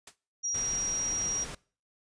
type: noise with exponential decay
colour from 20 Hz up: white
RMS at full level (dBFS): -40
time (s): 0.07-0.16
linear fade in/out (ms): 5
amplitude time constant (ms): 19
type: tone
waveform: sine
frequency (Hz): 5710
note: F8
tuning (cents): +37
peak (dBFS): -29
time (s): 0.43-1.45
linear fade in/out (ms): 20
type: noise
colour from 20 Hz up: pink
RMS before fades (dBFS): -41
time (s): 0.54-1.55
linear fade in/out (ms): 5
effects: noise-tail reverb RT60 0.4 s tail -22 dB re dry + resampled to 22050 Hz